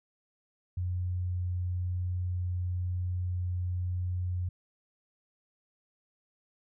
sine tone, 89.9 Hz, F#2, 49 cents flat, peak -29 dBFS, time 0.77-4.49 s, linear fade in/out 5 ms, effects none

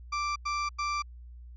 35% pulse tone bursts, 1174.7 Hz, D6, in tune, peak -27 dBFS, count 3, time 0.12-1.024 s, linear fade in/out 10 ms, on 240 ms, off 92 ms, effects added 60 Hz sine -44 dBFS peak until 1.56 s + resampled to 16000 Hz

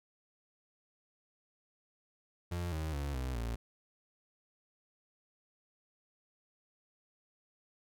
35% pulse tone with pitch steps, 87.31 / 78.69 / 70.92 / 63.91 / 57.6 Hz, F2 / D#2 / C#2 / C2 / A#1, 0 / +20 / +40 / -40 / -20 cents, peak -33 dBFS, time 2.51-3.56 s, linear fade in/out 10 ms, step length 210 ms, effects none

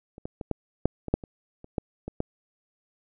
clicks, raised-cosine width 2 ms, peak -30 / -20 / -21 / -13 / -7 / -20 / -7 / -26 / -30 / -13 / -21 / -13 dBFS, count 12, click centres 0.181 / 0.255 / 0.412 / 0.513 / 0.856 / 1.083 / 1.14 / 1.238 / 1.644 / 1.782 / 2.08 / 2.204 s, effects none

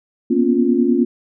sine tone cluster, 236.5 / 246.3 / 276.7 / 350.5 Hz, A#3 / B3 / C#4 / F4, +25 / -5 / -3 / +6 cents, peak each -18 dBFS, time 0.3-1.05 s, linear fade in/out 10 ms, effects none

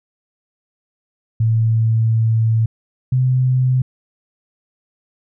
sine tone pair in turn, 112.4 / 128.16 Hz, A2 / C3, +37 / -35 cents, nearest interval major second, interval 228 cents, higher second, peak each -12 dBFS, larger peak neither, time 1.4-2.66 / 3.12-3.82 s, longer first, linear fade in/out 5 ms, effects none

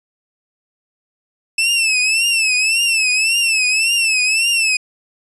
sawtooth tone with vibrato, 2637 Hz, E7, in tune, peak -10 dBFS, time 1.58-4.77 s, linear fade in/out 5 ms, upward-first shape triangle, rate 1.8 Hz, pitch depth 120 cents each way, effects resampled to 24000 Hz

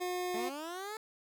25% pulse tone, 360 Hz, F#4, 47 cents flat, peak -30 dBFS, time 0-0.5 s, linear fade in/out 20 ms
15% pulse linear sweep, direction up, 210 to 443.7 Hz, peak -33 dBFS, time 0.34-0.97 s, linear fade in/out 2 ms
effects none

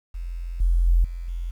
sine tone with level steps, 43 Hz, F1, 26 cents flat, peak -28 / -16 / -14 / -29 / -26 dBFS, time 0.14-1.51 s, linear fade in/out 10 ms, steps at 0.6 / 0.87 / 1.04 / 1.28 s, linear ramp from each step 5 ms, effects 9-bit

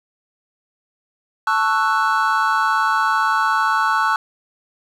triangle chord, F# minor seventh, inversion first, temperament equal with one note detuned, 880 / 1108.7 / 1322.3 / 1480 Hz, A5 / C#6 / E6 / F#6, 0 / 0 / +5 / 0 cents, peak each -19 dBFS, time 1.47-4.16 s, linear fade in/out 2 ms, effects none

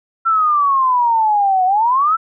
sine exponential two-way sweep, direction down then up, 1356 to 729 to 1356 Hz, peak -11 dBFS, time 0.25-2.17 s, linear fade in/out 20 ms, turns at 1.65 s, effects none

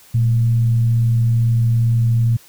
sine tone with frequency modulation, 116.54 Hz, A#2, in tune, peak -12 dBFS, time 0.14-2.37 s, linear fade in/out 10 ms, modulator 97.8 Hz, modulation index 0.21, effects white hiss -47 dBFS RMS until 2.48 s

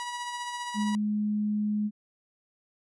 sawtooth tone with tremolo, 969 Hz, B5, 33 cents flat, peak -28 dBFS, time 0-0.95 s, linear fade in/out 0 ms, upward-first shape sine, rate 15 Hz, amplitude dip 35%
sine tone, 210 Hz, G#3, 19 cents sharp, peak -25 dBFS, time 0.74-1.91 s, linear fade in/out 50 ms
effects resampled to 24000 Hz

